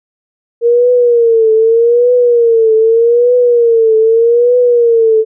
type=tone with vibrato; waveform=sine; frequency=466.2 Hz; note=A#4; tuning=in tune; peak=-5 dBFS; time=0.61-5.25 s; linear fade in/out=50 ms; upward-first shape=triangle; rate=0.82 Hz; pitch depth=110 cents each way; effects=none